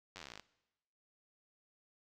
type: slowing click train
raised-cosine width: 0.2 ms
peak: -30 dBFS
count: 17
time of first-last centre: 0.16-0.397 s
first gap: 10 ms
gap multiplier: 1.05
effects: noise-tail reverb RT60 1.0 s tail -20 dB re dry